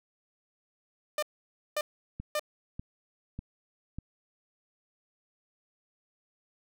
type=tone bursts; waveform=sawtooth; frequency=601 Hz; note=D5; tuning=40 cents sharp; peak=-24 dBFS; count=3; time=1.18-2.395 s; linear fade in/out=2 ms; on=45 ms; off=540 ms
type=click train; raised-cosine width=5 ms; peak=-25 dBFS; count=4; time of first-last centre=2.2-3.986 s; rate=1.68 Hz
effects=none